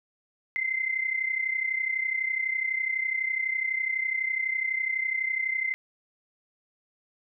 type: tone pair together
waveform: sine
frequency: 2068 / 2100 Hz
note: C7 / C7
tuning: -21 / +6 cents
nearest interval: unison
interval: 27 cents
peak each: -27 / -31 dBFS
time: 0.56-5.74 s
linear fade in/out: 0 ms
effects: none